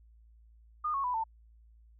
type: tone with pitch steps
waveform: sine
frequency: 1221 / 1100.4 / 991.8 / 893.8 Hz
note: D#6 / C#6 / B5 / A5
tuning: -33 / -13 / +7 / +27 cents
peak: -29 dBFS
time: 0.84-1.24 s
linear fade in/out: 10 ms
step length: 100 ms
effects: added 56 Hz sine -56 dBFS peak until 1.99 s